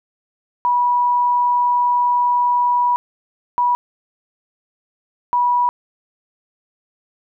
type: tone bursts at uneven times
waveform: sine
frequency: 975 Hz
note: B5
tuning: 23 cents flat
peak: -13 dBFS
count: 3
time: 0.65-2.96 / 3.58-3.75 / 5.33-5.69 s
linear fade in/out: 0 ms
effects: none